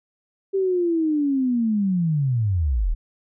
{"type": "linear sweep", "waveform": "sine", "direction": "down", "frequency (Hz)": [393.5, 31.93], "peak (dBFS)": -18, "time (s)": [0.53, 2.95], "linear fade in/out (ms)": 20, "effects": []}